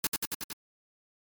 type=noise with echo; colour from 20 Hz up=white; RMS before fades=-27 dBFS; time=0.04-0.07 s; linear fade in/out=2 ms; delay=92 ms; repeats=5; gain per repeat=-2 dB; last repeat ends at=0.53 s; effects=MP3 96 kbps